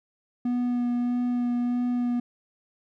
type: tone with vibrato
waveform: triangle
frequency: 243.7 Hz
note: B3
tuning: 23 cents flat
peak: -21 dBFS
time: 0.45-2.2 s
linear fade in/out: 5 ms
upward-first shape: sine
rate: 1.6 Hz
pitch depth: 12 cents each way
effects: none